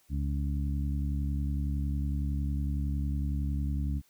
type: harmonic tone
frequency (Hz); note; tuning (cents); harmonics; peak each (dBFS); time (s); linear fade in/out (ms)
70.9; C#2; +40; 1 / 2 / 3 / 4; -29 / -35 / -39 / -41; 0.09-4.02; 50
effects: white hiss -66 dBFS RMS until 4.09 s